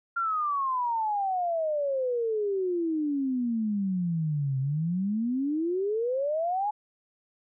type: exponential two-way sweep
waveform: sine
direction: down then up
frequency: 1396.9 to 130.81 to 855 Hz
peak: -25 dBFS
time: 0.16-6.71 s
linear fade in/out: 10 ms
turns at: 4.59 s
effects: none